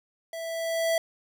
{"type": "tone with level ramp", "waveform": "square", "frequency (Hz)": 659.3, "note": "E5", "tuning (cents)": 0, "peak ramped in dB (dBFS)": [-35, -22], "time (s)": [0.33, 0.98], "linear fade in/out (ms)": 2, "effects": []}